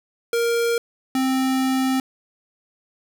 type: tone pair in turn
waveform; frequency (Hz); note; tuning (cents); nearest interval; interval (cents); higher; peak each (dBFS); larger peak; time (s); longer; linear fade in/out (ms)
square; 467.4 / 262.3; A#4 / C4; +5 / +4; minor seventh; 1001; first; -19; neither; 0.33-0.78 / 1.15-2; second; 2
effects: none